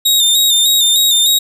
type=tone with vibrato; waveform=sawtooth; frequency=3698 Hz; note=A#7; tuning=15 cents flat; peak=-6 dBFS; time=0.05-1.39 s; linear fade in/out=10 ms; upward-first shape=square; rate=3.3 Hz; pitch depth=43 cents each way; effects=none